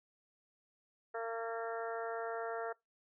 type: harmonic tone with a mistuned harmonic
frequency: 228.2 Hz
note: A#3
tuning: 37 cents flat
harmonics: 2 / 3 / 4 / 5 / 6 / 7 / 8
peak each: -40 / -42 / -48 / -51 / -45 / -51 / -51 dBFS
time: 1.14-2.73 s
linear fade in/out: 10 ms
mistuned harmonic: 7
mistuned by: +24 cents
effects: noise-tail reverb RT60 0.2 s tail -24 dB re dry